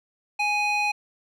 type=tone with band-pass filter; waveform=square; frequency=830.6 Hz; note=G#5; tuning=in tune; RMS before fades=-24 dBFS; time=0.39-0.92 s; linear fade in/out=10 ms; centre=2200 Hz; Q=1.8; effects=none